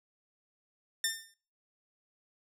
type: tone with exponential decay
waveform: 10% pulse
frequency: 1802 Hz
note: A6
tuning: 41 cents sharp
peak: -17 dBFS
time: 1.04-1.34 s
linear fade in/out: 2 ms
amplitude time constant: 64 ms
effects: noise-tail reverb RT60 0.5 s tail -25 dB re dry